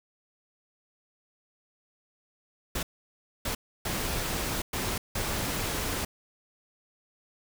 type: noise bursts at uneven times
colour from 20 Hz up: pink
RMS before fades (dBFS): -31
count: 5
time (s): 2.75-2.83 / 3.45-3.55 / 3.85-4.62 / 4.73-4.98 / 5.15-6.05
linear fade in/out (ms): 5
effects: none